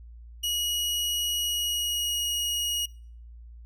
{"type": "tone with pitch glide", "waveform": "sawtooth", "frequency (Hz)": [2904, 2887], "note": ["F#7", "F#7"], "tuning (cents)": [-33, -43], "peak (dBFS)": -23, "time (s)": [0.43, 2.86], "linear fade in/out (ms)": 10, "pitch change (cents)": -10, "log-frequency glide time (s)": [1.37, 2.24], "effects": ["noise-tail reverb RT60 0.5 s tail -24 dB re dry", "added 58 Hz sine -43 dBFS peak until 3.65 s"]}